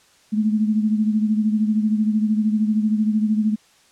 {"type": "beating tone pair", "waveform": "sine", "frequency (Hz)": [213.2, 226.2], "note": ["G#3", "A3"], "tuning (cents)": [46, 48], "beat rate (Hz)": 13, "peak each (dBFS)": [-17, -24], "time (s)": [0.32, 3.56], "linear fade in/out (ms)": 20, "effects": ["white hiss -55 dBFS RMS until 3.91 s", "low-pass 8000 Hz 12 dB/octave"]}